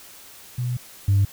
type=tone pair in turn; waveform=sine; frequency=123.47 / 99.22 Hz; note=B2 / G2; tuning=0 / +21 cents; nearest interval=major third; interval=379 cents; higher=first; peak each=-22 / -13 dBFS; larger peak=second; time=0.58-0.77 / 1.08-1.25 s; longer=first; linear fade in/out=5 ms; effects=tanh soft clip ceiling -12 dBFS + white hiss -45 dBFS RMS until 1.32 s